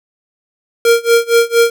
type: tone with tremolo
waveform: square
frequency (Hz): 466.2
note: A#4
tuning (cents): 0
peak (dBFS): -6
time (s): 0.85-1.7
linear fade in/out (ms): 2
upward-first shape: sine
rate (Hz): 4.3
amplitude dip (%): 95
effects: none